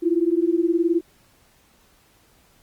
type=beating tone pair; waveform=sine; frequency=329.6 / 348.6 Hz; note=E4 / F4; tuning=0 / -3 cents; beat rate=19 Hz; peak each=-20 dBFS; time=0.02-1.01 s; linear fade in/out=20 ms; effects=pink hiss -58 dBFS RMS until 2.62 s + Opus 32 kbps